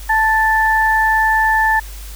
sine tone pair together, 879.2 / 1760 Hz, A5 / A6, -2 / 0 cents, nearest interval octave, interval 1202 cents, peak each -14 dBFS, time 0.09-1.8 s, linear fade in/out 10 ms, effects added 50 Hz sine -29 dBFS peak until 2.15 s + white hiss -38 dBFS RMS until 2.15 s

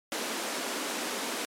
pink high-pass noise, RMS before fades -33 dBFS, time 0.12-1.45 s, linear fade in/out 0 ms, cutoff 220 Hz, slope 48 dB/octave, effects low-pass 11000 Hz 12 dB/octave + MP3 96 kbps

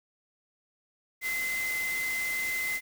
sine tone in noise, 2055 Hz, C7, 32 cents flat, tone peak -29 dBFS, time 1.21-2.81 s, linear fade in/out 50 ms, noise white, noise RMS -38 dBFS, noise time 1.21-2.81 s, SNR +6 dB, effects none

